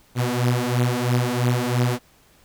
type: beating tone pair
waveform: sawtooth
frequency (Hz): 121.4 / 124.4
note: B2 / B2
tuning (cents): -29 / +13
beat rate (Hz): 3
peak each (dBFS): -18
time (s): 0.15-1.99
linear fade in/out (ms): 50
effects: pink hiss -56 dBFS RMS until 2.44 s